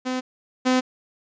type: tone pair in turn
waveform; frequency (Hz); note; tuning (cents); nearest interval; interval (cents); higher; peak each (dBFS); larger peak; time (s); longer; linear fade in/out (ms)
sawtooth; 255.5 / 255.5; C4 / C4; -41 / -41; unison; 0; neither; -20 / -13; second; 0.05-0.21 / 0.65-0.81; neither; 20
effects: resampled to 16000 Hz